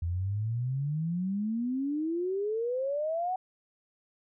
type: exponential sweep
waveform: sine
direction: up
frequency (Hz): 82.4 to 757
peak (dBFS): -28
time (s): 0.02-3.36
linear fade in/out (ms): 5
effects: none